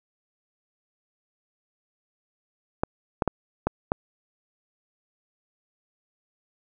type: clicks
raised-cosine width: 1 ms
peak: -8 dBFS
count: 5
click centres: 2.835 / 3.222 / 3.277 / 3.67 / 3.919 s
effects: none